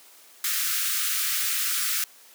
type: high-pass noise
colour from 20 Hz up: white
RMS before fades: -26 dBFS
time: 0.44-2.04 s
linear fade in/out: 2 ms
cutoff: 1200 Hz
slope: 96 dB/octave
effects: white hiss -52 dBFS RMS until 2.34 s + high-pass 300 Hz 12 dB/octave